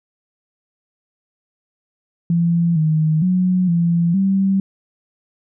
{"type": "tone with pitch steps", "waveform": "sine", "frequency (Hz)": [169.6, 156.4, 183, 170, 193.7], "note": ["E3", "D#3", "F#3", "F3", "G3"], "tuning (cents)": [50, 9, -19, -46, -20], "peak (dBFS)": -13, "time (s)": [2.3, 4.6], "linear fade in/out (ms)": 2, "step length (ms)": 460, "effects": []}